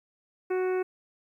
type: harmonic tone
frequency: 370 Hz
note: F#4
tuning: in tune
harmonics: 1 / 2 / 3 / 4 / 5 / 6 / 7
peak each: -25 / -38 / -42 / -41 / -47 / -46 / -49 dBFS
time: 0.5-0.83 s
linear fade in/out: 10 ms
effects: 11-bit